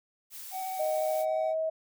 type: noise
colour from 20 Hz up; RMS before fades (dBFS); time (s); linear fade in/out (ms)
blue; -43; 0.3-1.26; 50
type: tone with vibrato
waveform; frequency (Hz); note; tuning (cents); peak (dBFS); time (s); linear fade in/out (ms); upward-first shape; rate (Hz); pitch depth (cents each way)
triangle; 755; F#5; +35; -31; 0.51-1.55; 50; sine; 14; 14
type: tone with pitch glide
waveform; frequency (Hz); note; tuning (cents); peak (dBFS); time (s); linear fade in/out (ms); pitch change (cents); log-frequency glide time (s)
sine; 622.3 to 638.7; D#5 to D#5; 0 to +45; -27; 0.79-1.7; 10; +45; 0.92-1.59
effects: none